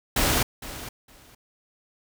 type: noise with echo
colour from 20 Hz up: pink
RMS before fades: -22 dBFS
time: 0.16-0.43 s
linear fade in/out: 5 ms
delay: 460 ms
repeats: 2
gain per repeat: -15 dB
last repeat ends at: 1.35 s
effects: none